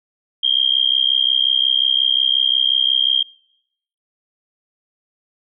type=tone with amplitude modulation; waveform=sine; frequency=3208 Hz; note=G7; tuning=39 cents sharp; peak=-9 dBFS; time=0.43-3.23 s; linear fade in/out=10 ms; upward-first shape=sine; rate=65.6 Hz; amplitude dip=100%; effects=noise-tail reverb RT60 0.8 s tail -26 dB re dry